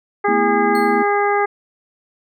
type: harmonic tone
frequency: 408 Hz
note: G#4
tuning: 31 cents flat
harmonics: 1 / 2 / 3 / 4 / 5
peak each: -18 / -18 / -22 / -25 / -25 dBFS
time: 0.24-1.46 s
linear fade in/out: 10 ms
type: chord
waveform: sine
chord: A suspended second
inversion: none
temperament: just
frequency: 220 / 247.5 / 330 Hz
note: A3 / B3 / E4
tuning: 0 / +4 / +2 cents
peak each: -23 dBFS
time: 0.28-1.03 s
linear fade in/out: 5 ms
type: tone with exponential decay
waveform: sawtooth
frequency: 4294 Hz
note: C8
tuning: 44 cents sharp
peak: -27 dBFS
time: 0.75-1.12 s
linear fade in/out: 1 ms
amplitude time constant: 79 ms
effects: none